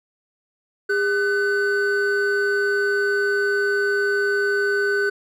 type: tone pair together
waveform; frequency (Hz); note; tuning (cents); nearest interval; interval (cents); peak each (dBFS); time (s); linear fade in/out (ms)
triangle; 404.4 / 1506.7; G#4 / F#6; -46 / +31; octave + major seventh; 2277; -19; 0.89-5.1; 10
effects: none